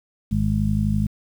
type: harmonic tone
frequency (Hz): 51.91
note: G#1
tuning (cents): 0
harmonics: 1 / 2 / 3 / 4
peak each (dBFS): -25 / -23 / -26 / -22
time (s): 0.31-1.07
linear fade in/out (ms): 10
effects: 8-bit